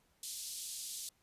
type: band-pass noise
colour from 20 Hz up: white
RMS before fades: -44 dBFS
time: 0.23-1.09 s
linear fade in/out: 2 ms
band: 3600 to 11000 Hz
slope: 24 dB/octave
effects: pink hiss -73 dBFS RMS until 1.22 s + resampled to 32000 Hz